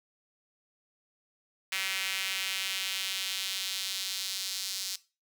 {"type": "tone with high-pass filter sweep", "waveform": "sawtooth", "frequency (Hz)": 191.2, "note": "G3", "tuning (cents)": -43, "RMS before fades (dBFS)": -34, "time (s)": [1.72, 4.96], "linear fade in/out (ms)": 5, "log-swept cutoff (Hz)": [2300, 4700], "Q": 1.8, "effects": ["noise-tail reverb RT60 0.3 s tail -18 dB re dry"]}